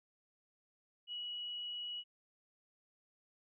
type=tone; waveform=sine; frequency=2923 Hz; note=F#7; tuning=22 cents flat; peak=-40 dBFS; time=1.07-2.04 s; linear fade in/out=50 ms; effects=none